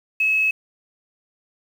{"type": "tone with quantisation", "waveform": "sine", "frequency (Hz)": 2579, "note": "E7", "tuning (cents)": -39, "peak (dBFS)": -16, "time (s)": [0.2, 0.51], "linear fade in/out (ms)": 5, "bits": 7, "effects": []}